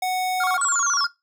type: tone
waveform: square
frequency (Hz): 740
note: F#5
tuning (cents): 0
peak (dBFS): -22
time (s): 0.02-0.57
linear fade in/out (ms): 5
type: tone with vibrato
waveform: triangle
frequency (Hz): 1254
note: D#6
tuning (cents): +13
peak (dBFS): -20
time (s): 0.4-1.07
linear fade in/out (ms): 5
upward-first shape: square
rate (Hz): 14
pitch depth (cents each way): 200
type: linear sweep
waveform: sine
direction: down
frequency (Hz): 8110 to 4978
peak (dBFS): -21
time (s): 0.61-1.06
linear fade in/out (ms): 5
effects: noise-tail reverb RT60 0.2 s tail -19 dB re dry